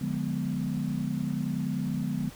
sine chord, D diminished seventh, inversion none, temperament equal with one note detuned, 146.83 / 177.67 / 207.7 / 246.9 Hz, D3 / F3 / Ab3 / Cb4, 0 / +30 / 0 / 0 cents, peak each -33 dBFS, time 0.01-2.3 s, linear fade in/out 5 ms, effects pink hiss -49 dBFS RMS until 2.35 s

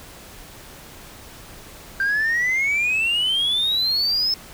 sine exponential sweep, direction up, 1568 to 5274 Hz, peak -16 dBFS, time 2-4.34 s, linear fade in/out 2 ms, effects tanh soft clip ceiling -16 dBFS + pink hiss -42 dBFS RMS until 4.53 s

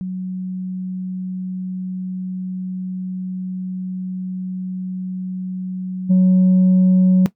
sine tone with level steps, 185 Hz, F#3, in tune, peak -22 / -7 dBFS, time 0.01-7.26 s, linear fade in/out 0 ms, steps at 6.09 s, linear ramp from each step 20 ms, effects noise-tail reverb RT60 0.1 s tail -17 dB re dry + tanh soft clip ceiling -8 dBFS

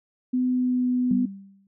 sine tone with pitch glide, 252.5 to 249.5 Hz, B3 to B3, +39 to +18 cents, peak -20 dBFS, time 0.33-1.26 s, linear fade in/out 10 ms, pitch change -21 cents, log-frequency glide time 0.48-0.87 s
sine tone with exponential decay, 196 Hz, G3, in tune, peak -20 dBFS, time 1.11-1.67 s, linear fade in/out 2 ms, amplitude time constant 120 ms
effects none

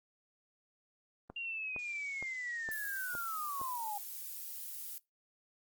click train, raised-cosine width 1 ms, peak -31 dBFS, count 6, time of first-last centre 1.3-3.615 s, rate 2.16 Hz
sine linear sweep, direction down, 2794 to 798 Hz, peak -37 dBFS, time 1.36-3.98 s, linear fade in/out 5 ms
violet noise, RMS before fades -44 dBFS, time 1.79-4.98 s, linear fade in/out 0 ms
effects noise-tail reverb RT60 0.2 s tail -23 dB re dry + Opus 24 kbps

